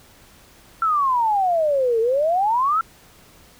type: exponential two-way sweep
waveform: sine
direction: down then up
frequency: 1360 to 440 to 1360 Hz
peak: -16 dBFS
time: 0.82-2.81 s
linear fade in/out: 2 ms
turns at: 2 s
effects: pink hiss -50 dBFS RMS until 3.59 s